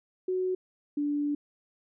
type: tone pair in turn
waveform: sine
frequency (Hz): 370 / 291.4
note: F#4 / D4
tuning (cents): 0 / -13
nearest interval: major third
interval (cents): 413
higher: first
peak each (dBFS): -26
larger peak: neither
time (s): 0.28-0.55 / 0.97-1.35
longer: second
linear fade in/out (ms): 5
effects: none